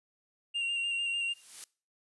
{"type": "tone with vibrato", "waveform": "triangle", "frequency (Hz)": 2776, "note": "F7", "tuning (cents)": -11, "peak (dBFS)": -28, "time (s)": [0.54, 1.34], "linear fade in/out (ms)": 20, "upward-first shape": "square", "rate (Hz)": 6.7, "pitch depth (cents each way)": 17}
{"type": "noise with exponential growth", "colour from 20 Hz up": "blue", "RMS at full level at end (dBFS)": -39, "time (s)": [1.04, 1.64], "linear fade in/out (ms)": 1, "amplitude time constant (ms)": 130}
{"effects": ["noise-tail reverb RT60 0.4 s tail -24 dB re dry", "resampled to 24000 Hz"]}